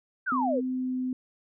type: exponential sweep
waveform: sine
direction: down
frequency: 1607 to 442.1 Hz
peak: -25 dBFS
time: 0.26-0.61 s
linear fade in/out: 20 ms
type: tone with pitch glide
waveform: sine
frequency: 256.7 to 255.1 Hz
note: C4 to C4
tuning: -33 to -44 cents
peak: -27 dBFS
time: 0.32-1.13 s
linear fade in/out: 2 ms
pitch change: -11 cents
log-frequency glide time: 0.63-0.97 s
effects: none

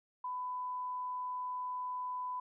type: tone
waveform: sine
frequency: 1000 Hz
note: B5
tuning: 21 cents sharp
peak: -36 dBFS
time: 0.24-2.4 s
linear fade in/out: 5 ms
effects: none

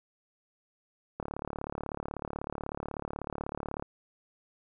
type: click train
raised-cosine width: 1 ms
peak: -21 dBFS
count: 96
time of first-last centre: 1.2-3.824 s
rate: 36.2 Hz
effects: none

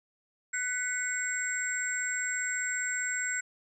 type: tone cluster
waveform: sine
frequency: 1495 / 1979 / 2196 / 7560 Hz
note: F#6 / B6 / C#7 / A#8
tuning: +17 / +3 / -17 / +23 cents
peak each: -33 / -38 / -40 / -33 dBFS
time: 0.53-3.41 s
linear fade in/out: 10 ms
effects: none

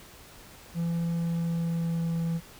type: tone with pitch glide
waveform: triangle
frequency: 168.6 to 166.28 Hz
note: E3 to E3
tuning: +39 to +15 cents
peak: -24 dBFS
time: 0.74-2.41 s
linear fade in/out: 50 ms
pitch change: -24 cents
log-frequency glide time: 1.05-2.19 s
effects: pink hiss -50 dBFS RMS until 2.59 s

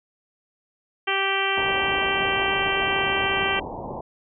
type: harmonic tone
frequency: 390 Hz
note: G4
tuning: 9 cents flat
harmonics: 1 / 2 / 3 / 4 / 5 / 6 / 7 / 8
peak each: -29 / -29 / -29 / -29 / -29 / -29 / -29 / -29 dBFS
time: 1.07-3.6 s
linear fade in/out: 10 ms
type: low-pass noise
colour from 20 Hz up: white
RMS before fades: -33 dBFS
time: 1.57-4.01 s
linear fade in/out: 5 ms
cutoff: 1000 Hz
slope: 96 dB/octave
effects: none

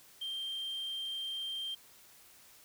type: tone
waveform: sine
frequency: 3166 Hz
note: G7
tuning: 17 cents sharp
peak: -34 dBFS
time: 0.21-1.75 s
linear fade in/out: 10 ms
effects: tanh soft clip ceiling -34 dBFS + white hiss -59 dBFS RMS until 2.64 s

